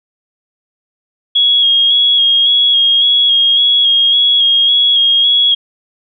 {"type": "tone with vibrato", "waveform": "sine", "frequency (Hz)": 3300, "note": "G#7", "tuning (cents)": -12, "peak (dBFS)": -7, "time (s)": [1.35, 5.55], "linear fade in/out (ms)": 10, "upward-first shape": "square", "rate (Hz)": 1.8, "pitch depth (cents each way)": 23, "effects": []}